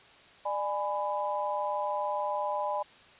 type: chord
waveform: sine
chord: G# diminished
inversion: second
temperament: just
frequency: 598 / 830.6 / 996.7 Hz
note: D5 / G#5 / B5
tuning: +31 / 0 / +16 cents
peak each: -33 dBFS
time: 0.45-2.83 s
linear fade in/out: 10 ms
effects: white hiss -55 dBFS RMS until 3.19 s + resampled to 8000 Hz